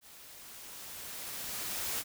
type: noise with level ramp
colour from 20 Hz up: white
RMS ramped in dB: -54 to -34 dBFS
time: 0.01-2.04 s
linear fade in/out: 50 ms
effects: none